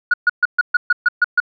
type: tone bursts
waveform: sine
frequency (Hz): 1452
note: F#6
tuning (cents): -33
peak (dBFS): -8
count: 9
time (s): 0.11-1.402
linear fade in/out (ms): 5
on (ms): 28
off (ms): 130
effects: tanh soft clip ceiling -7 dBFS